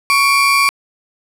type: tone pair together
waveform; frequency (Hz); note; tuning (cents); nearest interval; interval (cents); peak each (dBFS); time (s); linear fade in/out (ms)
35% pulse; 1114 / 2367; C#6 / D7; +8 / +13; octave + minor second; 1305; -11; 0.1-0.69; 0
effects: low-pass 12000 Hz 12 dB/octave + 7-bit